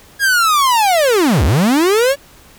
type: linear two-way sweep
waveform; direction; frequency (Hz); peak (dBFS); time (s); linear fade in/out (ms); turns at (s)
45% pulse; down then up; 1661.2 to 58.27 to 576; -10; 0.19-2.16; 50; 1.44
effects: pink hiss -44 dBFS RMS until 2.58 s